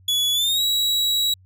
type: tone with pitch glide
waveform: 40% pulse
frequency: 3400 to 3883 Hz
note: G#7 to B7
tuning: +40 to -30 cents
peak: -17 dBFS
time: 0.08-1.34 s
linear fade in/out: 5 ms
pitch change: +230 cents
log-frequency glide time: 0.33-0.63 s
effects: added 93 Hz sine -49 dBFS peak until 1.45 s